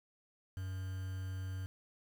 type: tone with quantisation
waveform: triangle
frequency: 94 Hz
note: F#2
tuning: 28 cents sharp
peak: -36 dBFS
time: 0.57-1.66 s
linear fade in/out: 0 ms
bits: 9
effects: none